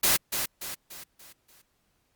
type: noise with echo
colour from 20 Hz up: white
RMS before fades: -22 dBFS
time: 0.03-0.17 s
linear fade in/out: 10 ms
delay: 290 ms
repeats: 5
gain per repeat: -7 dB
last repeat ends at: 1.62 s
effects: pink hiss -72 dBFS RMS until 2.15 s + Opus 48 kbps